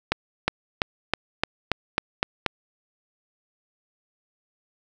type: accelerating click train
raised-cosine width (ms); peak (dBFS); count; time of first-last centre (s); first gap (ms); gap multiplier
0.3; -4; 9; 0.12-2.463; 360; 0.94
effects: none